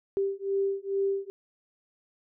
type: beating tone pair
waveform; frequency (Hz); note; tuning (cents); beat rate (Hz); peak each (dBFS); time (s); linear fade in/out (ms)
sine; 392 / 394.3; G4 / G4; 0 / +10; 2.3; -29; 0.17-1.3; 0
effects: none